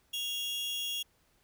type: tone pair together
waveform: 40% pulse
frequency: 2800 / 3333 Hz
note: F7 / G#7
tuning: +4 / +5 cents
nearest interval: minor third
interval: 301 cents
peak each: -37 / -34 dBFS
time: 0.13-1.03 s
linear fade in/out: 10 ms
effects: pink hiss -70 dBFS RMS until 1.43 s